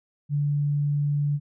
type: tone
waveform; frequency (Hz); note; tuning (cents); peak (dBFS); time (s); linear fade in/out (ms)
sine; 145.2; D3; -19; -21; 0.29-1.4; 50
effects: none